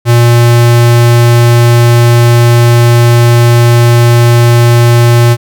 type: tone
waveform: square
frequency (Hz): 118.9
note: A#2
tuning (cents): +35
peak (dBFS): -3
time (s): 0.05-5.37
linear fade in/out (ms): 50
effects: none